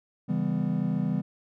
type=chord; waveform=triangle; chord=C# half-diminished seventh; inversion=none; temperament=just; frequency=138.59 / 166.31 / 199.57 / 249.5 Hz; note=C#3 / E3 / G3 / B3; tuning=0 / +16 / +31 / +18 cents; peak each=-31 / -27 / -27 / -30 dBFS; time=0.28-1.22 s; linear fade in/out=20 ms; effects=none